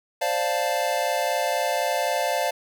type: chord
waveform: square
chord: D minor seventh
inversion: third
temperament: equal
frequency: 523.3 / 587.3 / 698.5 / 880 Hz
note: C5 / D5 / F5 / A5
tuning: 0 / 0 / 0 / 0 cents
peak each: -30 / -28 / -27 / -30 dBFS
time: 0.21-2.51 s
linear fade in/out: 10 ms
effects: none